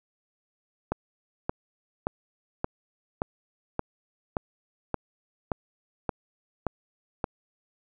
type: click train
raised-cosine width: 1 ms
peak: -12 dBFS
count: 12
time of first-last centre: 0.92-7.242 s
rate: 1.74 Hz
effects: none